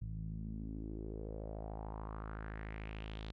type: tone with low-pass filter sweep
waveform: sawtooth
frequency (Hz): 53.6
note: A1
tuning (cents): -45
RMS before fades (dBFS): -44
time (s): 0.01-3.32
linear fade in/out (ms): 10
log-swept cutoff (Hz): 130 to 3900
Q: 3.6
effects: none